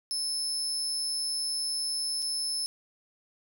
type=tone with dropouts; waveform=30% pulse; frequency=5250 Hz; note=E8; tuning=8 cents flat; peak=-25 dBFS; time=0.11-2.66 s; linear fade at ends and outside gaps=0 ms; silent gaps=2.221-2.225 s; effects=none